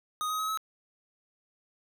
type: tone with pitch steps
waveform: square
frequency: 1244.5 / 1259.7 / 1275.1 / 1290.6 Hz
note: D#6 / D#6 / D#6 / E6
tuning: 0 / +21 / +42 / -37 cents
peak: -30 dBFS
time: 0.21-0.574 s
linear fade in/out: 0 ms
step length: 91 ms
effects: none